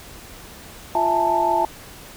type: tone cluster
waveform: sine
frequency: 347.5 / 657 / 848 / 894 Hz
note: F4 / E5 / G#5 / A5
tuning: -9 / -6 / +36 / +27 cents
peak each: -26 / -23 / -23 / -19 dBFS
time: 0.95-1.65 s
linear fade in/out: 2 ms
effects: pink hiss -41 dBFS RMS until 2.16 s